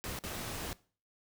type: noise with dropouts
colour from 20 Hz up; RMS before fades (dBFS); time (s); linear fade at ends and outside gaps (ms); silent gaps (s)
pink; -40; 0.04-0.73; 0; 0.189-0.238
effects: noise-tail reverb RT60 0.4 s tail -20 dB re dry